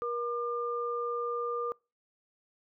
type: tone pair together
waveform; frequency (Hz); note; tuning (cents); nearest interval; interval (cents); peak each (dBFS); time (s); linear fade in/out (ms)
sine; 476.2 / 1200; A#4 / D6; +37 / +37; octave + major third; 1600; -33 / -34; 0.02-1.72; 0
effects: noise-tail reverb RT60 0.3 s tail -26 dB re dry